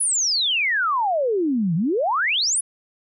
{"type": "exponential two-way sweep", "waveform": "sine", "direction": "down then up", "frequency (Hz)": [10620, 155.1, 10620], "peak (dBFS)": -18, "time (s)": [0, 2.61], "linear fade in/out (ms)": 10, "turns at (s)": 1.75, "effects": []}